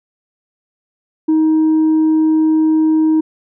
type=tone with tanh clipping; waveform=sine; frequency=314.7 Hz; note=D#4; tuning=20 cents sharp; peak=-10 dBFS; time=1.28-3.21 s; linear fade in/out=10 ms; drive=1 dB; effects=none